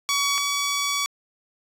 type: tone pair in turn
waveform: 10% pulse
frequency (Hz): 1130 / 1136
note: C#6 / C#6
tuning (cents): +33 / +42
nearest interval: unison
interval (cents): 9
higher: second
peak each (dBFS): -12 / -14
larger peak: first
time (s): 0.09-0.38 / 0.38-1.06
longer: second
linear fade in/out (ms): 0
effects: resampled to 32000 Hz